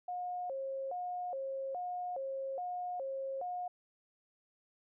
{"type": "tone with vibrato", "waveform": "sine", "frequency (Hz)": 622, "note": "D#5", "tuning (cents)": -1, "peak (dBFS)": -36, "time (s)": [0.08, 3.68], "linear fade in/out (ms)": 5, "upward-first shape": "square", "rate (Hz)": 1.2, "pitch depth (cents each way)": 250, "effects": []}